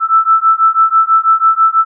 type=beating tone pair; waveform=sine; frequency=1318.5 / 1324.6 Hz; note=E6 / E6; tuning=0 / +8 cents; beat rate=6.1 Hz; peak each=-10 dBFS; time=0-1.85 s; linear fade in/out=50 ms; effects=none